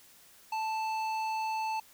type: tone with low-pass filter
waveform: square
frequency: 880 Hz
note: A5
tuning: in tune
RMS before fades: -33 dBFS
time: 0.52-1.8 s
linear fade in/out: 5 ms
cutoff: 4400 Hz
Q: 0.66
effects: white hiss -58 dBFS RMS until 1.93 s